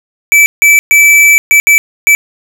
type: tone bursts at uneven times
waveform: square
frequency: 2313 Hz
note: D7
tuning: 27 cents flat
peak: -3 dBFS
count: 6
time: 0.32-0.46 / 0.62-0.79 / 0.91-1.38 / 1.51-1.6 / 1.67-1.78 / 2.07-2.15 s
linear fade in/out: 0 ms
effects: none